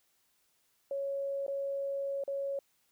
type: tone with dropouts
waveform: sine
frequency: 554 Hz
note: C#5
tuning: 1 cent flat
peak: -32 dBFS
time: 0.91-2.59 s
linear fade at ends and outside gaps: 2 ms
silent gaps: 1.465-1.48 / 2.238-2.278 s
effects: white hiss -73 dBFS RMS until 2.91 s